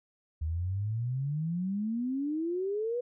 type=exponential sweep; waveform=sine; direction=up; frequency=75.9 to 497.8 Hz; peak=-29 dBFS; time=0.41-3.01 s; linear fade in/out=10 ms; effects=none